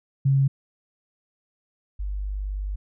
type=tone pair in turn; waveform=sine; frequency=136.5 / 49.5 Hz; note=C#3 / G1; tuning=-26 / +18 cents; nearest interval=octave + tritone; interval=1756 cents; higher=first; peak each=-16 / -26 dBFS; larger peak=first; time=0.25-0.48 / 1.99-2.76 s; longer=second; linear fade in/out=10 ms; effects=none